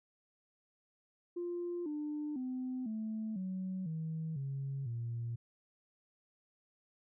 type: tone with pitch steps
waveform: sine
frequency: 349.2 / 298.8 / 255.6 / 218.7 / 187.13 / 160.11 / 136.99 / 117.21 Hz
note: F4 / D4 / C4 / A3 / F#3 / D#3 / C#3 / A#2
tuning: 0 / +30 / -40 / -10 / +20 / +50 / -20 / +10 cents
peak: -35 dBFS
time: 1.36-5.36 s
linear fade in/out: 10 ms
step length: 500 ms
effects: tanh soft clip ceiling -32 dBFS